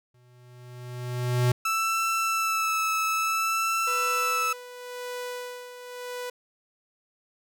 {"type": "tone with exponential growth", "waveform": "square", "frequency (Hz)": 123.6, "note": "B2", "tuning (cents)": 2, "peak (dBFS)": -19, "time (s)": [0.14, 1.52], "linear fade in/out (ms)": 5, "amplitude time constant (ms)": 300}
{"type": "tone with vibrato", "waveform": "30% pulse", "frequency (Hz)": 1318.5, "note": "E6", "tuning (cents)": 0, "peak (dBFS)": -21, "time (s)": [1.65, 4.53], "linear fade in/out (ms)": 5, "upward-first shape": "sine", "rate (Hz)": 0.57, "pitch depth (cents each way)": 20}
{"type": "tone with tremolo", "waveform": "sawtooth", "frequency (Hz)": 493.9, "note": "B4", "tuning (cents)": 0, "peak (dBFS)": -28, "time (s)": [3.87, 6.3], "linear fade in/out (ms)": 5, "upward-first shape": "sine", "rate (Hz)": 0.93, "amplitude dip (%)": 65}
{"effects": []}